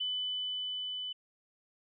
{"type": "tone with level ramp", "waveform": "sine", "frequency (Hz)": 3000, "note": "F#7", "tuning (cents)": 23, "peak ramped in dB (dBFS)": [-31, -36], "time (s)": [0, 1.13], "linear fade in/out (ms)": 10, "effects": []}